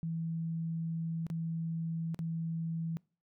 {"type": "tone with dropouts", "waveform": "sine", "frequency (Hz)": 164.2, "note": "E3", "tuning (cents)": -6, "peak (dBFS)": -33, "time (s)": [0.03, 2.97], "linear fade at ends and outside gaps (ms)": 0, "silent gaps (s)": [[1.267, 1.301], [2.145, 2.191]], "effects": ["noise-tail reverb RT60 0.4 s tail -25 dB re dry"]}